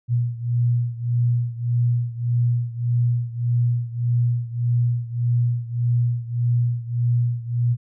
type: beating tone pair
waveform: sine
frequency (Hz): 119.5 / 121.2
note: A#2 / B2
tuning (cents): +43 / -32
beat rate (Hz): 1.7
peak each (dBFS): -20 / -23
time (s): 0.08-7.77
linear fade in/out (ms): 50
effects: none